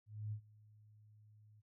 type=tone with ADSR envelope; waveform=sine; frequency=106.3 Hz; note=G#2; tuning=41 cents sharp; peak=-38 dBFS; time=0.06-1.62 s; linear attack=260 ms; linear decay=86 ms; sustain=-23 dB; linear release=26 ms; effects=none